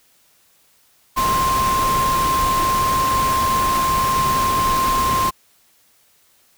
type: tone in noise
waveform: sine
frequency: 1053 Hz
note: C6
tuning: 11 cents sharp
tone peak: -16 dBFS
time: 1.16-5.31 s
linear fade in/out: 20 ms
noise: pink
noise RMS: -24 dBFS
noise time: 1.16-5.31 s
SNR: +5 dB
effects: white hiss -57 dBFS RMS until 6.57 s